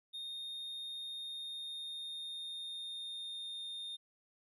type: tone with pitch glide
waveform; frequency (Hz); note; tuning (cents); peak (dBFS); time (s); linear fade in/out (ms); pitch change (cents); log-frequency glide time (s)
triangle; 3683 to 3651; A#7 to A#7; -22 to -37; -40; 0.13-3.97; 20; -15; 1.11-3.73
effects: none